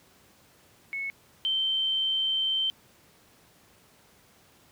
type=tone pair in turn; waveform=sine; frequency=2200 / 3111 Hz; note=C#7 / G7; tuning=-14 / -14 cents; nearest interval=tritone; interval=600 cents; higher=second; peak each=-30 / -24 dBFS; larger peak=second; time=0.93-1.1 / 1.45-2.7 s; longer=second; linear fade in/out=0 ms; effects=pink hiss -59 dBFS RMS until 4.71 s + high-pass 80 Hz 12 dB/octave